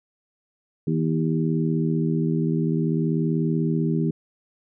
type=harmonic tone with a mistuned harmonic; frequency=80.5 Hz; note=E2; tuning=41 cents flat; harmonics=2 / 3 / 4 / 5; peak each=-22 / -26 / -28 / -30 dBFS; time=0.87-4.11 s; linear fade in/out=5 ms; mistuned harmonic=5; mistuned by=-21 cents; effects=none